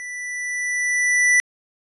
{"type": "tone with level ramp", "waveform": "square", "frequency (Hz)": 1975.5, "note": "B6", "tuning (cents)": 0, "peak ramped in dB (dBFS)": [-31, -13], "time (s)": [0, 1.4], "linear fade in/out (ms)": 0, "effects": ["resampled to 24000 Hz"]}